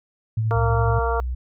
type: tone with tremolo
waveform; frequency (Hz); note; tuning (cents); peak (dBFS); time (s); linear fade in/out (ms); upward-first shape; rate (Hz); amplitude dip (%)
sine; 110.7; A2; +11; -18; 0.37-0.99; 5; sine; 12; 25
type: harmonic tone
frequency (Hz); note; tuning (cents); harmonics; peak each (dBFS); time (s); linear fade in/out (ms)
230.6; A#3; -19; 2 / 3 / 4 / 5 / 6; -25 / -27 / -28 / -29 / -30; 0.51-1.2; 0
type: tone with pitch glide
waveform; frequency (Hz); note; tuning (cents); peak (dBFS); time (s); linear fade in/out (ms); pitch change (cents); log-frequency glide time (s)
sine; 65.7 to 62.19; C2 to B1; +8 to +13; -23; 0.55-1.35; 10; -95; 0.69-1.2
effects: none